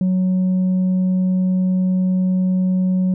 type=tone with tanh clipping; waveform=sine; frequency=185 Hz; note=F#3; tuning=in tune; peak=-15 dBFS; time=0.01-3.14 s; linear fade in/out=2 ms; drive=2 dB; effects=none